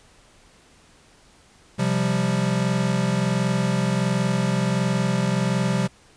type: chord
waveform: square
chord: C suspended fourth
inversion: none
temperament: equal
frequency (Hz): 130.81 / 174.61 / 196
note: C3 / F3 / G3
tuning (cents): 0 / 0 / 0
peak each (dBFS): -25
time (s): 1.78-5.88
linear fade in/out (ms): 20
effects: pink hiss -54 dBFS RMS until 6.16 s + resampled to 22050 Hz